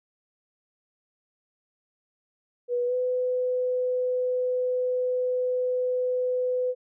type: tone with pitch glide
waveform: sine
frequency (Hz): 487.3 to 502.4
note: B4 to B4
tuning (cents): -23 to +30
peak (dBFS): -23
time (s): 2.68-6.75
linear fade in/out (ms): 50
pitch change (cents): +53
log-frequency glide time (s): 2.86-2.94
effects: none